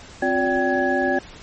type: tone cluster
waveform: sine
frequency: 262.6 / 358.9 / 576 / 777 / 1675 Hz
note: C4 / F4 / D5 / G5 / G#6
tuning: +6 / +47 / -34 / -16 / +14 cents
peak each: -24 dBFS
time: 0.22-1.19 s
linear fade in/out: 5 ms
effects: pink hiss -42 dBFS RMS until 1.42 s + MP3 32 kbps